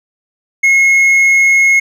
sine tone with hard clipping, 2167 Hz, C#7, 40 cents flat, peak -7 dBFS, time 0.63-1.8 s, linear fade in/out 10 ms, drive 3 dB, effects none

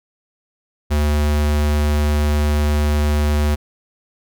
square tone, 74.3 Hz, D2, 21 cents sharp, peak -15 dBFS, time 0.9-3.56 s, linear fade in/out 20 ms, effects none

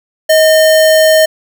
sine tone with sample-and-hold, 631 Hz, D#5, 24 cents sharp, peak -4 dBFS, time 0.29-1.26 s, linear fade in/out 10 ms, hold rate 2450 Hz, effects none

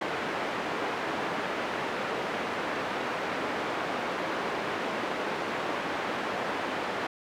pink band-pass noise, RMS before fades -32 dBFS, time 0.01-7.07 s, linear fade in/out 5 ms, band 330 to 2100 Hz, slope 12 dB/octave, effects none

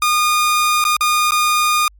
sawtooth tone with dropouts, 1221 Hz, D#6, 33 cents flat, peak -9 dBFS, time 0.02-1.88 s, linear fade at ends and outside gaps 2 ms, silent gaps 0.841-0.85 / 0.967-1.008 / 1.309-1.319 s, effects added 50 Hz sine -44 dBFS peak until 1.99 s + MP3 96 kbps

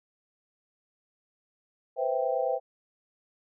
sine chord, C major seventh, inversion third, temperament equal, 493.9 / 523.3 / 659.3 / 784 Hz, B4 / C5 / E5 / G5, 0 / 0 / 0 / 0 cents, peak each -32 / -29 / -31 / -32 dBFS, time 1.96-2.6 s, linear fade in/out 50 ms, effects none

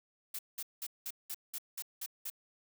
blue noise bursts, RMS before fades -40 dBFS, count 9, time 0.34-2.301 s, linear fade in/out 5 ms, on 49 ms, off 190 ms, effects none

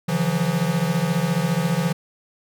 square tone cluster, 140 / 164.1 / 178.7 Hz, C#3 / E3 / F3, +18 / -8 / +40 cents, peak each -28 / -23 / -24 dBFS, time 0.08-1.93 s, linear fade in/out 10 ms, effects none

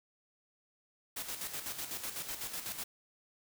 white noise with tremolo, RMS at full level -39 dBFS, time 1.16-2.84 s, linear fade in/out 10 ms, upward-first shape square, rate 8 Hz, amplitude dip 55%, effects none

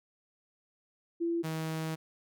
sine / sawtooth tone pair in turn, 337.6 / 159.6 Hz, E4 / D#3, +41 / +44 cents, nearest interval octave + minor second, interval 1297 cents, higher first, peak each -28 / -29 dBFS, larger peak first, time 1.2-1.43 / 1.43-1.96 s, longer second, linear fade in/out 20 ms, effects none

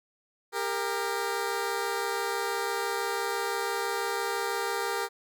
15% pulse tone pair together, 399.3 / 465.3 Hz, G4 / A#4, +32 / -3 cents, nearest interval minor third, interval 265 cents, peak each -25 dBFS, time 0.52-5.09 s, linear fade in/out 50 ms, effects none

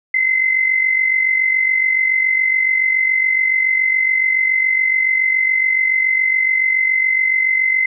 sine tone with amplitude modulation, 2059 Hz, C7, 28 cents flat, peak -10 dBFS, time 0.14-7.86 s, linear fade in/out 5 ms, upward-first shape sine, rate 47.1 Hz, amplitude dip 60%, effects none

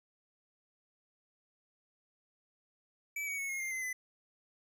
square tone with pitch steps, 2305 / 2254 / 2203 / 2154 / 2106 / 2059 / 2014 Hz, D7 / C#7 / C#7 / C7 / C7 / C7 / B6, -33 / +28 / -11 / +50 / +11 / -28 / +33 cents, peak -36 dBFS, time 3.16-3.93 s, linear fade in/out 5 ms, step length 110 ms, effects none

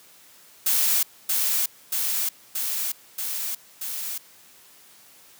blue noise with echo, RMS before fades -21 dBFS, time 0.66-1.03 s, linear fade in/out 5 ms, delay 630 ms, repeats 5, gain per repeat -2 dB, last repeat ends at 4.18 s, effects white hiss -52 dBFS RMS until 5.39 s + high-pass 100 Hz 12 dB/octave

